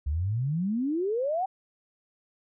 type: exponential sweep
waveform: sine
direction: up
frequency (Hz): 67.9 to 786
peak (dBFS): -25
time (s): 0.06-1.46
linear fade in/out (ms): 10
effects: none